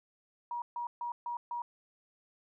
sine tone bursts, 955 Hz, A#5, 42 cents sharp, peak -34 dBFS, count 5, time 0.51-1.62 s, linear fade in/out 2 ms, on 110 ms, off 140 ms, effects none

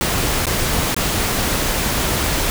pink noise with dropouts, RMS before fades -19 dBFS, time 0.01-2.5 s, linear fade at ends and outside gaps 0 ms, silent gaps 0.456-0.468 / 0.945-0.965 s, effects none

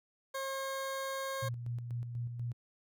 20% pulse tone, 538 Hz, C5, 48 cents sharp, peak -31 dBFS, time 0.34-1.49 s, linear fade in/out 10 ms
sine tone with tremolo, 119.5 Hz, A#2, 43 cents sharp, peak -34 dBFS, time 1.42-2.53 s, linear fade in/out 10 ms, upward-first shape square, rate 4.1 Hz, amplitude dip 45%
effects none

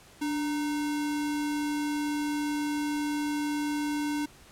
sine tone with sample-and-hold, 293.7 Hz, D4, in tune, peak -27 dBFS, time 0.21-4.26 s, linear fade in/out 10 ms, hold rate 1225 Hz, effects pink hiss -54 dBFS RMS until 4.51 s + low-pass 12000 Hz 12 dB/octave

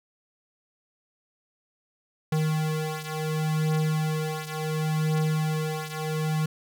square beating tone pair, 155.56 / 156.26 Hz, D#3 / D#3, 0 / +8 cents, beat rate 0.7 Hz, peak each -27 / -30 dBFS, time 2.32-6.46 s, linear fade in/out 5 ms, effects none

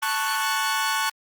sawtooth chord, F# minor, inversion first, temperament equal, 880 / 1108.7 / 1480 Hz, A5 / C#6 / F#6, 0 / 0 / 0 cents, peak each -23 dBFS, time 0.02-1.1 s, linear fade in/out 10 ms, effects Opus 24 kbps

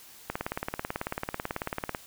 click train, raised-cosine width 0.5 ms, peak -15 dBFS, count 31, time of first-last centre 0.3-1.948 s, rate 18.2 Hz, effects white hiss -51 dBFS RMS until 2.06 s

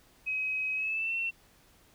sine tone with pitch glide, 2539 to 2706 Hz, D#7 to E7, +34 to +45 cents, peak -29 dBFS, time 0.26-1.31 s, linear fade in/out 20 ms, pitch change +111 cents, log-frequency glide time 0.75-1.15 s, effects pink hiss -62 dBFS RMS until 1.94 s

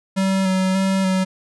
square tone with vibrato, 190 Hz, F#3, 46 cents sharp, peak -17 dBFS, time 0.16-1.25 s, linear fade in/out 20 ms, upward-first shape square, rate 1.7 Hz, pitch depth 18 cents each way, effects resampled to 24000 Hz

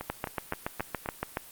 two click trains, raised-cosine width 0.5 ms, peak -14 / -19 dBFS, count 10 / 5, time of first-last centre 0.1-1.371 / 0.01-1.06 s, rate 7.08 / 3.81 Hz, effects white hiss -49 dBFS RMS until 1.51 s + Opus 32 kbps

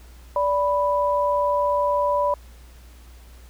sine tone pair together, 581.6 / 987.8 Hz, D5 / B5, -17 / 0 cents, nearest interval major sixth, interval 917 cents, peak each -21 dBFS, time 0.36-2.34 s, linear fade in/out 2 ms, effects added 60 Hz sine -43 dBFS peak until 3.49 s + pink hiss -53 dBFS RMS until 3.49 s

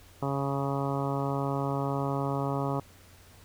harmonic tone, 138.59 Hz, C#3, in tune, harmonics 1 / 2 / 3 / 4 / 5 / 6 / 7 / 8 / 9, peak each -31 / -34 / -36 / -37 / -38 / -39 / -39 / -40 / -41 dBFS, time 0.22-2.8 s, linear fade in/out 5 ms, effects added 90 Hz sine -56 dBFS peak until 3.44 s + pink hiss -56 dBFS RMS until 3.44 s

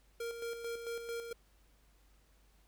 square tone with tremolo, 466.2 Hz, A#4, in tune, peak -38 dBFS, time 0.2-1.33 s, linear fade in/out 5 ms, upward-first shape square, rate 4.5 Hz, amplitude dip 50%, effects added 50 Hz sine -65 dBFS peak until 2.67 s + pink hiss -71 dBFS RMS until 2.67 s

